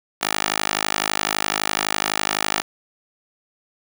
10% pulse tone with high-pass filter, 51.91 Hz, G#1, in tune, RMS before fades -23 dBFS, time 0.21-2.62 s, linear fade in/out 10 ms, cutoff 870 Hz, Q 0.55, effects none

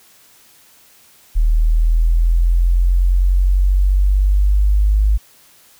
sine linear sweep, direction up, 38.89 to 52 Hz, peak -10 dBFS, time 1.35-5.18 s, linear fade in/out 20 ms, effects white hiss -49 dBFS RMS until 5.79 s

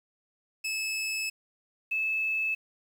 sawtooth / sine tone pair in turn, 2600 / 2611 Hz, E7 / E7, -24 / -17 cents, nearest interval unison, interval 7 cents, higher second, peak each -26 dBFS, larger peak neither, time 0.64-1.3 / 1.91-2.55 s, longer first, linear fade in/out 10 ms, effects low-pass 12000 Hz 12 dB/octave + 9-bit

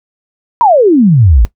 sine exponential sweep, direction down, 997 to 49.87 Hz, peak -3 dBFS, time 0.61-1.45 s, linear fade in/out 0 ms, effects noise-tail reverb RT60 0.1 s tail -17 dB re dry

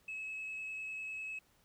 sine tone with vibrato, 2581 Hz, E7, 37 cents flat, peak -38 dBFS, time 0.08-1.39 s, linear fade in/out 5 ms, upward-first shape square, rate 10 Hz, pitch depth 9 cents each way, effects tanh soft clip ceiling -37 dBFS + pink hiss -70 dBFS RMS until 1.64 s

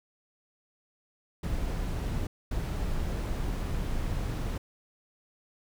brown noise bursts at uneven times, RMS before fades -31 dBFS, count 2, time 1.43-2.27 / 2.51-4.58 s, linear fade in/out 5 ms, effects none

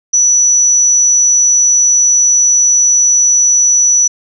sine tone, 5920 Hz, F#8, in tune, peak -6 dBFS, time 0.13-4.08 s, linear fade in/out 10 ms, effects none

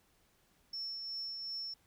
sine tone with tremolo, 5400 Hz, E8, 41 cents sharp, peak -36 dBFS, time 0.73-1.74 s, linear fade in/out 5 ms, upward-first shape triangle, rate 2.7 Hz, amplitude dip 40%, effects tanh soft clip ceiling -34 dBFS + pink hiss -71 dBFS RMS until 1.86 s

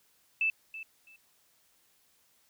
sine tone with echo, 2637 Hz, E7, in tune, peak -25 dBFS, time 0.41-0.5 s, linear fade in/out 2 ms, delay 330 ms, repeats 2, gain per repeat -14 dB, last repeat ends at 1.16 s, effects white hiss -68 dBFS RMS until 2.49 s

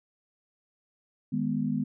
sine chord, G# minor, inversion second, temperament equal, 155.56 / 207.7 / 246.9 Hz, D#3 / G#3 / B3, 0 / 0 / 0 cents, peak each -32 / -30 / -29 dBFS, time 1.32-1.84 s, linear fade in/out 10 ms, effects none

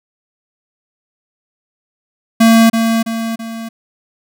square tone with echo, 226.8 Hz, A#3, 47 cents flat, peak -6 dBFS, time 2.4-2.7 s, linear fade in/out 10 ms, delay 330 ms, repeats 3, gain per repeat -6 dB, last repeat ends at 3.69 s, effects none

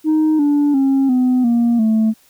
sine tone with pitch steps, 311.1 / 290.3 / 270.8 / 252.7 / 235.8 / 220 Hz, D#4 / D4 / C#4 / B3 / A#3 / A3, 0 / -20 / -40 / +40 / +20 / 0 cents, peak -9 dBFS, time 0.04-2.14 s, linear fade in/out 50 ms, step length 350 ms, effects tanh soft clip ceiling -10 dBFS + white hiss -53 dBFS RMS until 2.29 s

